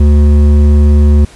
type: tone with hard clipping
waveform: sine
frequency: 73.42 Hz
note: D2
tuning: in tune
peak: -5 dBFS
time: 0-1.25 s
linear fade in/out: 5 ms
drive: 10 dB
effects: pink hiss -38 dBFS RMS until 1.35 s + resampled to 24000 Hz